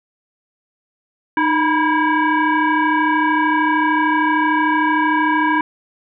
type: tone with frequency modulation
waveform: sine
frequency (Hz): 340.1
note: F4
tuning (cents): -46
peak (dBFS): -13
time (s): 1.37-5.61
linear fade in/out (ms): 2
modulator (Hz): 647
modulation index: 2.3
effects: none